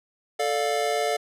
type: chord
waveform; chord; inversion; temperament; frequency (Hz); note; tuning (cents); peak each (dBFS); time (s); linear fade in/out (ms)
square; D minor; second; just; 440.5 / 587.3 / 704.8; A4 / D5 / F5; +2 / 0 / +16; -28 / -29 / -27; 0.39-1.17; 10
effects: low-pass 11000 Hz 12 dB/octave